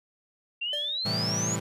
sine exponential sweep, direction up, 2725 to 7030 Hz, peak -28 dBFS, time 0.61-1.56 s, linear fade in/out 10 ms
square tone with exponential decay, 587.3 Hz, D5, in tune, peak -34 dBFS, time 0.73-1.11 s, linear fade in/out 2 ms, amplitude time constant 82 ms
sawtooth chord, A minor seventh, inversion none, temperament equal, 110 / 130.81 / 164.81 / 196 Hz, A2 / C3 / E3 / G3, 0 / 0 / 0 / 0 cents, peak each -29 / -34 / -29 / -31 dBFS, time 1.05-1.6 s, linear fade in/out 10 ms
effects resampled to 32000 Hz

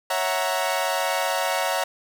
sawtooth chord, F# dominant seventh, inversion second, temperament equal, 554.4 / 659.3 / 740 / 932.3 Hz, C#5 / E5 / F#5 / A#5, 0 / 0 / 0 / 0 cents, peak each -24 dBFS, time 0.1-1.84 s, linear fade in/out 5 ms, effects none

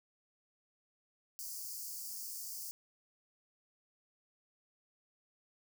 white high-pass noise, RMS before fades -44 dBFS, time 1.39-2.71 s, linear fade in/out 0 ms, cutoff 4600 Hz, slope 96 dB/octave, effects none

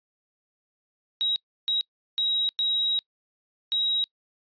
sine tone bursts at uneven times, 3829 Hz, A#7, 46 cents sharp, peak -22 dBFS, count 5, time 1.21-1.36 / 1.68-1.81 / 2.18-2.49 / 2.59-2.99 / 3.72-4.04 s, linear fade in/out 0 ms, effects noise-tail reverb RT60 0.1 s tail -26 dB re dry + resampled to 11025 Hz

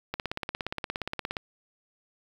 click train, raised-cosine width 0.3 ms, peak -15 dBFS, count 22, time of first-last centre 0.14-1.368 s, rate 17.1 Hz, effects 7-bit

